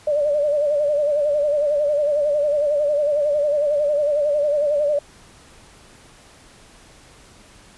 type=tone with vibrato; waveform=sine; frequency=587.3 Hz; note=D5; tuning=in tune; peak=-16 dBFS; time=0.07-4.99 s; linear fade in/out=5 ms; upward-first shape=sine; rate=11 Hz; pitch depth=62 cents each way; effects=pink hiss -48 dBFS RMS until 7.77 s + resampled to 24000 Hz